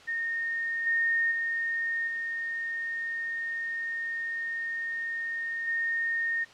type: tone with level steps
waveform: sine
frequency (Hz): 1839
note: A#6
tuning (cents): -24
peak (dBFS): -28 / -23 / -27 / -30 / -26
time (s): 0.07-6.45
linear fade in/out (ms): 20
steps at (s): 0.86 / 1.31 / 2.07 / 5.67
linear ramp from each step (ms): 10
effects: white hiss -51 dBFS RMS until 6.53 s + low-pass 4000 Hz 12 dB/octave